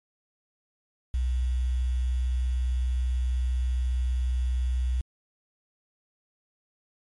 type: tone with quantisation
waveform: sine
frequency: 62.4 Hz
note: B1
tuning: 19 cents sharp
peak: -23 dBFS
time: 1.14-5.01 s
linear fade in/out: 0 ms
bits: 8
effects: MP3 48 kbps